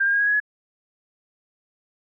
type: tone with pitch steps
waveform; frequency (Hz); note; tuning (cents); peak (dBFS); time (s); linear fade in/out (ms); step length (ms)
sine; 1592 / 1611.4 / 1631.1 / 1651 / 1671.1 / 1691.5; G6 / G6 / G#6 / G#6 / G#6 / G#6; +26 / +47 / -32 / -11 / +10 / +31; -17; 0-0.402; 10; 67
effects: none